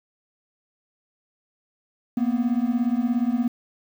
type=beating tone pair; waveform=triangle; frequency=232.2 / 249.2 Hz; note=A#3 / B3; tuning=-7 / +16 cents; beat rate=17 Hz; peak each=-21 dBFS; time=2.17-3.48 s; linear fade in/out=5 ms; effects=8-bit